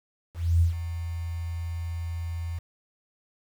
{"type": "tone with ADSR envelope", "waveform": "sine", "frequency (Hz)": 84.2, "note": "E2", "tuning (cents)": 37, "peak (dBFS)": -16, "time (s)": [0.34, 2.59], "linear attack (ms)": 270, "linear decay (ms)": 120, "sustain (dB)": -13, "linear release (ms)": 8, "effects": ["8-bit"]}